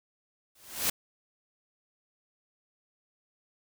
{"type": "noise with exponential growth", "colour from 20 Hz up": "white", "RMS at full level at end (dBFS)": -24, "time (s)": [0.55, 0.9], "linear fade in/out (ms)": 5, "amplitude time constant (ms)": 76, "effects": []}